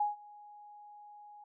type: tone with ADSR envelope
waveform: sine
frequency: 830.6 Hz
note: G#5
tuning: in tune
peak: -26 dBFS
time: 0-1.44 s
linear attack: 6 ms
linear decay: 150 ms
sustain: -24 dB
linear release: 4 ms
effects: none